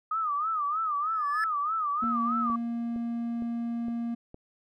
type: tone with vibrato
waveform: sine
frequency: 1232 Hz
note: D#6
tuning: 17 cents flat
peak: -26 dBFS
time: 0.11-2.56 s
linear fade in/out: 5 ms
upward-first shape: sine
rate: 3.2 Hz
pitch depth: 130 cents each way
type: tone with exponential growth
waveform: triangle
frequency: 1724 Hz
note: A6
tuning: 36 cents flat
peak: -24 dBFS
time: 1.03-1.44 s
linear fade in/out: 1 ms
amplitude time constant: 89 ms
type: tone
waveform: triangle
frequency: 234.1 Hz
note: A#3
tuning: 8 cents sharp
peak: -27 dBFS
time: 2.02-4.15 s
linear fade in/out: 10 ms
type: click train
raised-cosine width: 2 ms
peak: -31 dBFS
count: 6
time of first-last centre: 2.04-4.344 s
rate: 2.17 Hz
effects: none